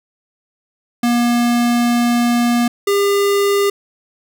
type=tone pair in turn; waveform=square; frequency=239 / 401.9 Hz; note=A#3 / G4; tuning=+43 / +43 cents; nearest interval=major sixth; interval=900 cents; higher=second; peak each=-13 dBFS; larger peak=neither; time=1.03-2.68 / 2.87-3.7 s; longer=first; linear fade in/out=5 ms; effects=none